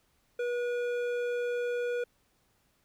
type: tone with hard clipping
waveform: triangle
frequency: 484.3 Hz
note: B4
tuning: 34 cents flat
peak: -31 dBFS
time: 0.39-2.04 s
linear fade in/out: 5 ms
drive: 14 dB
effects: pink hiss -71 dBFS RMS until 2.84 s